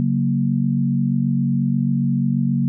sine chord, F# major, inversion second, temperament equal, 138.59 / 185 / 233.1 Hz, C#3 / F#3 / A#3, 0 / 0 / 0 cents, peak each -20 / -22 / -20 dBFS, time 0-2.68 s, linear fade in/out 0 ms, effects none

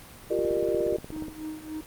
sine chord, G minor seventh, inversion third, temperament equal with one note detuned, 349.2 / 392 / 466.2 / 602.4 Hz, F4 / G4 / Bb4 / D5, 0 / 0 / 0 / +44 cents, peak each -29 dBFS, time 0.3-0.97 s, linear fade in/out 10 ms
click train, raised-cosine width 2 ms, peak -24 dBFS, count 16, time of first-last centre 0.39-1.283 s, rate 16.8 Hz
triangle tone with tremolo, 311.1 Hz, D#4, in tune, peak -29 dBFS, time 1.12-1.81 s, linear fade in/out 5 ms, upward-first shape triangle, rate 3.5 Hz, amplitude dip 85%
effects pink hiss -47 dBFS RMS until 1.86 s + Opus 32 kbps

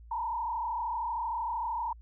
sine tone with frequency modulation, 932.3 Hz, A#5, in tune, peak -30 dBFS, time 0.11-1.93 s, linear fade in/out 5 ms, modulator 33 Hz, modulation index 1.6, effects added 57 Hz sine -48 dBFS peak until 2.01 s

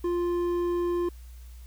sine tone with hard clipping, 349.2 Hz, F4, in tune, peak -26 dBFS, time 0.04-1.09 s, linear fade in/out 5 ms, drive 6 dB, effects added 60 Hz sine -42 dBFS peak until 1.66 s + white hiss -59 dBFS RMS until 1.66 s

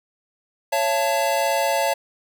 square chord, A major, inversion first, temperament equal with one note detuned, 554.4 / 675.8 / 880 Hz, C#5 / E5 / A5, 0 / +43 / 0 cents, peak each -24 dBFS, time 0.72-1.94 s, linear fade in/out 10 ms, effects none

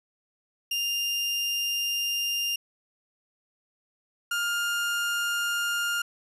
30% pulse tone pair in turn, 2800 / 1408.1 Hz, F7 / F6, +4 / +14 cents, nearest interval octave, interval 1190 cents, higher first, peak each -23 dBFS, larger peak neither, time 0.71-2.56 / 4.31-6.02 s, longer first, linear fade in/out 5 ms, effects resampled to 32000 Hz + 10-bit

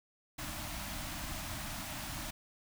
pink band-stop noise, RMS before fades -41 dBFS, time 0.38-2.31 s, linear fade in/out 10 ms, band 330 to 580 Hz, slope 96 dB/octave, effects none

